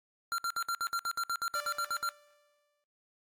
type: tone bursts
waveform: square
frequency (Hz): 1375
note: F6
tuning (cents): -27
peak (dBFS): -31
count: 15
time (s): 0.32-2.09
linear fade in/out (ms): 0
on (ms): 62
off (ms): 60
type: tone with exponential decay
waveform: sawtooth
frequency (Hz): 587.3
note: D5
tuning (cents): 0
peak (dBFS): -36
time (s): 1.55-2.84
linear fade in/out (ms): 0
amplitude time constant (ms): 280
effects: noise-tail reverb RT60 0.8 s tail -26 dB re dry + AAC 64 kbps